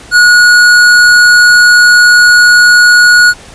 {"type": "tone with hard clipping", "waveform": "sine", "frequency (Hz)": 1453, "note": "F#6", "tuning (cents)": -32, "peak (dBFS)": -3, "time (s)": [0.11, 3.34], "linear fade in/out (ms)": 50, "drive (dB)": 15, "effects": ["pink hiss -33 dBFS RMS until 3.54 s", "resampled to 22050 Hz"]}